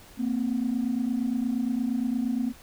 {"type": "tone pair together", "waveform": "sine", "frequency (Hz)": [229.8, 258.4], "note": ["A#3", "C4"], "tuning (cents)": [-25, -21], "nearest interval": "major second", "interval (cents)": 204, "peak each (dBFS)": -26, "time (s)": [0.17, 2.53], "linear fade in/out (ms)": 50, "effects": ["tanh soft clip ceiling -19 dBFS", "pink hiss -51 dBFS RMS until 2.62 s"]}